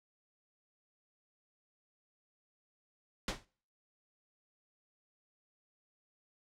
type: noise with exponential decay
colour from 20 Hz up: pink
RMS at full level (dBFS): -30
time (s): 3.28-3.45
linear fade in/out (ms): 2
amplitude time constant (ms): 35
effects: noise-tail reverb RT60 0.5 s tail -26 dB re dry + low-pass 7000 Hz 12 dB/octave